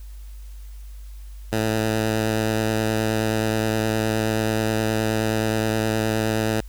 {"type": "tone with vibrato", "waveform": "10% pulse", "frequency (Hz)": 110, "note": "A2", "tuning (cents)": 0, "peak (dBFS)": -12, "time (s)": [1.52, 6.61], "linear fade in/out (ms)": 10, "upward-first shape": "triangle", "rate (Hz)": 9.5, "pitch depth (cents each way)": 20, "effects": ["added 50 Hz sine -35 dBFS peak until 6.68 s", "white hiss -55 dBFS RMS until 6.68 s"]}